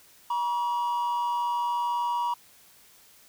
triangle tone pair together, 957.6 / 1138 Hz, A#5 / C#6, +46 / +45 cents, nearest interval minor third, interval 299 cents, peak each -23 / -32 dBFS, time 0.3-2.34 s, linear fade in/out 5 ms, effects tanh soft clip ceiling -17 dBFS + white hiss -56 dBFS RMS until 3.28 s

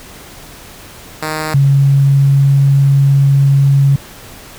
5% pulse / sine tone pair in turn, 155.56 / 138.59 Hz, D#3 / C#3, 0 / 0 cents, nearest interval major second, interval 200 cents, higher first, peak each -6 dBFS, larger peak neither, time 1.22-1.54 / 1.54-3.96 s, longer second, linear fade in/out 5 ms, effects pink hiss -35 dBFS RMS until 4.58 s

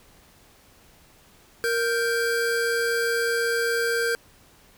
square tone pair together, 466.2 / 1568 Hz, A#4 / G6, 0 / 0 cents, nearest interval octave + major sixth, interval 2100 cents, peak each -25 / -26 dBFS, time 1.64-4.15 s, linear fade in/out 0 ms, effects pink hiss -55 dBFS RMS until 4.77 s

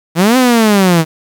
sawtooth linear two-way sweep, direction up then down, 155.7 to 261.6 to 155.7 Hz, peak -3 dBFS, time 0.15-1.05 s, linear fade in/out 50 ms, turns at 0.37 s, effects 7-bit

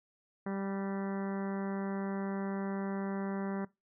harmonic tone with a mistuned harmonic, 196 Hz, G3, in tune, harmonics 1 / 2 / 3 / 4 / 5 / 6 / 7 / 8 / 9 / 10, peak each -35 / -41 / -45 / -47 / -49 / -51 / -52 / -53 / -54 / -55 dBFS, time 0.46-3.65 s, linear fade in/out 5 ms, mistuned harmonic 8, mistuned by -24 cents, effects noise-tail reverb RT60 0.2 s tail -20 dB re dry

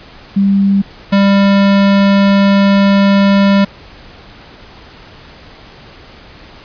sine / square tone pair in turn, 197.3 / 198.26 Hz, G3 / G3, +11 / +20 cents, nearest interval unison, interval 9 cents, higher second, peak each -7 dBFS, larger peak neither, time 0.36-0.82 / 1.12-3.65 s, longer second, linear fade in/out 10 ms, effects pink hiss -37 dBFS RMS until 6.64 s + resampled to 11025 Hz

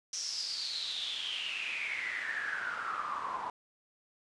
pink noise with band-pass filter sweep, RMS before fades -37 dBFS, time 0.13-3.5 s, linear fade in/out 2 ms, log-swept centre 5800 to 950 Hz, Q 9.7, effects resampled to 22050 Hz

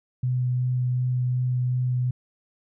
sine tone with vibrato, 125.6 Hz, B2, 30 cents sharp, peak -21 dBFS, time 0.23-2.11 s, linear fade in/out 5 ms, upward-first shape sine, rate 2.7 Hz, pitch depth 9 cents each way, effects none

